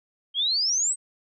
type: exponential sweep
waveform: sine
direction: up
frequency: 3153 to 8372 Hz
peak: -21 dBFS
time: 0.34-0.96 s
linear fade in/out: 50 ms
effects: none